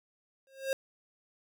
square tone with exponential growth, 537 Hz, C5, 45 cents sharp, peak -26 dBFS, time 0.47-0.73 s, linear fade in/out 1 ms, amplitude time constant 56 ms, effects none

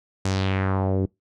sawtooth tone with low-pass filter sweep, 95.7 Hz, G2, 41 cents flat, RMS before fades -23 dBFS, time 0.25-1.06 s, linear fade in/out 5 ms, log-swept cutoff 7500 to 340 Hz, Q 2.2, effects noise-tail reverb RT60 0.2 s tail -26 dB re dry

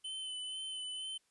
square tone with vibrato, 3040 Hz, F#7, 46 cents sharp, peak -40 dBFS, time 0.04-1.18 s, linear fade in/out 10 ms, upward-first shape sine, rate 2.1 Hz, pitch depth 22 cents each way, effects white hiss -75 dBFS RMS until 1.3 s + resampled to 24000 Hz

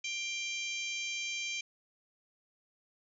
harmonic tone, 789 Hz, G5, 11 cents sharp, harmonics 3 / 4 / 5 / 6 / 7 / 8 / 9, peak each -37 / -41 / -48 / -49 / -49 / -43 / -53 dBFS, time 0.04-1.61 s, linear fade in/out 5 ms, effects none

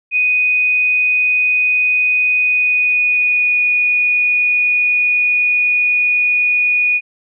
sine tone with pitch glide, 2489 to 2463 Hz, D#7 to D#7, 0 to -18 cents, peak -11 dBFS, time 0.11-7.01 s, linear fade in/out 50 ms, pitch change -18 cents, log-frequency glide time 2.37-3.6 s, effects none

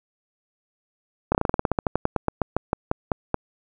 slowing click train, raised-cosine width 1 ms, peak -6 dBFS, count 22, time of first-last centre 1.32-3.343 s, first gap 28 ms, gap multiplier 1.11, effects none

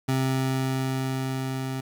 25% pulse tone with level ramp, 132 Hz, C3, 16 cents sharp, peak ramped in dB -18 to -25 dBFS, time 0.08-1.81 s, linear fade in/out 10 ms, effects 10-bit

